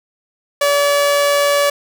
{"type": "tone with amplitude modulation", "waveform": "sawtooth", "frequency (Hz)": 573, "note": "D5", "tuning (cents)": -43, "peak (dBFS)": -7, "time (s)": [0.61, 1.7], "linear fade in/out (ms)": 5, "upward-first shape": "sine", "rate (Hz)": 150, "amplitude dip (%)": 25, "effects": []}